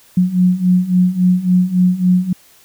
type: beating tone pair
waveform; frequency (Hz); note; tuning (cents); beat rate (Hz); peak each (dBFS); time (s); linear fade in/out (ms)
sine; 179.4 / 183; F3 / F#3; +47 / -19; 3.6; -15 / -12; 0.17-2.33; 5
effects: white hiss -48 dBFS RMS until 2.64 s